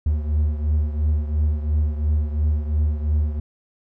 triangle beating tone pair, 74.7 / 77.6 Hz, D2 / D#2, +30 / -4 cents, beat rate 2.9 Hz, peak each -17 / -23 dBFS, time 0.06-3.4 s, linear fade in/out 5 ms, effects none

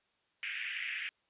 white band-pass noise, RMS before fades -39 dBFS, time 0.43-1.09 s, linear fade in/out 0 ms, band 1700 to 2800 Hz, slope 48 dB/octave, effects white hiss -75 dBFS RMS until 1.29 s + resampled to 8000 Hz

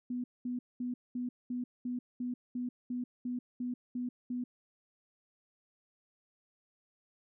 sine tone bursts, 246.9 Hz, B3, in tune, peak -33 dBFS, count 13, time 0.1-4.44 s, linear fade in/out 5 ms, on 140 ms, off 210 ms, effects none

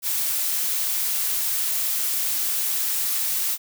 blue noise, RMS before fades -24 dBFS, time 0.02-3.58 s, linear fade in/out 50 ms, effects none

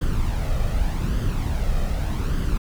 brown noise with flanger, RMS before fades -22 dBFS, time 0.01-2.58 s, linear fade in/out 10 ms, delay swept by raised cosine 0.62 to 1.62 ms, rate 0.84 Hz, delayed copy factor +0.5, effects none

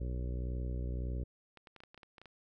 harmonic tone, 61.74 Hz, B1, in tune, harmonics 1 / 2 / 3 / 4 / 5 / 6 / 7 / 8 / 9, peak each -35 / -42 / -49 / -51 / -51 / -53 / -53 / -58 / -55 dBFS, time 0-1.24 s, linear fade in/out 10 ms
clicks, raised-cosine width 0.3 ms, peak -37 dBFS, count 11, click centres 1.573 / 1.672 / 1.763 / 1.804 / 1.836 / 1.945 / 1.977 / 2.032 / 2.182 / 2.216 / 2.257 s
effects none

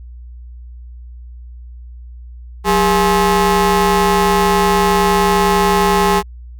25% pulse ring-modulated tone, 219.5 Hz, A3, 4 cents flat, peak -4 dBFS, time 2.64-6.23 s, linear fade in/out 50 ms, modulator 623 Hz, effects added 60 Hz sine -31 dBFS peak until 6.59 s

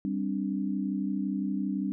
sine chord, G suspended fourth, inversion none, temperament equal, 196 / 261.6 / 293.7 Hz, G3 / C4 / D4, 0 / 0 / 0 cents, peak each -30 / -34 / -33 dBFS, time 0.05-1.92 s, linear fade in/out 0 ms, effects none

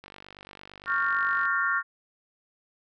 click train, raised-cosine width 0.3 ms, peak -28 dBFS, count 70, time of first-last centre 0.04-1.454 s, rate 48.8 Hz
sine chord, G half-diminished seventh, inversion second, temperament equal with one note detuned, 1108.7 / 1396.9 / 1568 / 1818.9 Hz, Db6 / F6 / G6 / Bb6, 0 / 0 / 0 / -43 cents, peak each -30 / -26 / -32 / -29 dBFS, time 0.86-1.83 s, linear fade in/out 50 ms
effects none

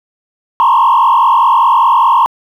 sine tone with frequency modulation, 1000 Hz, B5, 21 cents sharp, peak -4 dBFS, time 0.6-2.26 s, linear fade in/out 0 ms, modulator 44.9 Hz, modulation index 2.3, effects tanh soft clip ceiling -3 dBFS + 7-bit

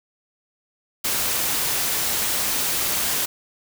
white noise, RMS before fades -23 dBFS, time 1.04-3.26 s, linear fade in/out 10 ms, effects none

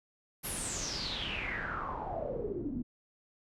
pink noise with low-pass filter sweep, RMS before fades -37 dBFS, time 0.43-2.83 s, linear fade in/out 20 ms, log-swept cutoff 12000 to 230 Hz, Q 8.8, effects none

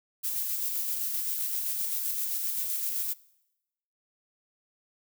violet noise with tremolo, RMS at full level -30 dBFS, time 0.23-3.14 s, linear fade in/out 20 ms, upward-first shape square, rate 7.7 Hz, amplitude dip 25%, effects noise-tail reverb RT60 0.9 s tail -22 dB re dry

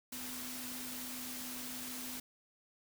sine tone in noise, 250.6 Hz, B3, 25 cents sharp, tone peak -48 dBFS, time 0.12-2.2 s, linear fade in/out 5 ms, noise white, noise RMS -44 dBFS, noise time 0.12-2.2 s, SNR -7 dB, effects none

